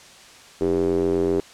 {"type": "tone with band-pass filter", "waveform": "square", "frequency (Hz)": 44, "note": "F1", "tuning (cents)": 14, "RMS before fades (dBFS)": -21, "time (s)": [0.61, 1.4], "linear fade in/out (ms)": 0, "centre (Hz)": 380, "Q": 5.4, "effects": ["white hiss -46 dBFS RMS until 1.53 s", "low-pass 7000 Hz 12 dB/octave"]}